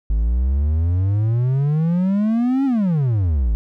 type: exponential two-way sweep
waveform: triangle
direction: up then down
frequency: 51.1 to 279 to 51.1 Hz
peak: -13 dBFS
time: 0.1-3.55 s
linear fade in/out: 0 ms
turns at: 2.65 s
effects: none